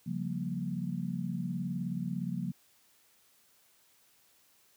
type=chord; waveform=sine; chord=G half-diminished seventh; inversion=second; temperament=equal with one note detuned; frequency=138.59 / 176.64 / 196 / 233.1 Hz; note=Db3 / F3 / G3 / Bb3; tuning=0 / +20 / 0 / 0 cents; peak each=-39 / -35 / -40 / -39 dBFS; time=0.06-2.52 s; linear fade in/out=10 ms; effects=white hiss -66 dBFS RMS until 4.76 s + high-pass 60 Hz 12 dB/octave